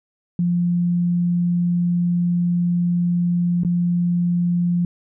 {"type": "tone with dropouts", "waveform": "sine", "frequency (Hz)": 174.61, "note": "F3", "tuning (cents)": 0, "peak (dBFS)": -16, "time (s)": [0.39, 4.85], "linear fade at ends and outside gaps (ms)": 2, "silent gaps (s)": [3.635, 3.648], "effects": []}